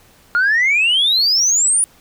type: exponential sweep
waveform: sine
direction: up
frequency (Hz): 1395 to 9890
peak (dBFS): -10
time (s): 0.35-1.84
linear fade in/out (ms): 0
effects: tanh soft clip ceiling -9 dBFS + pink hiss -50 dBFS RMS until 2 s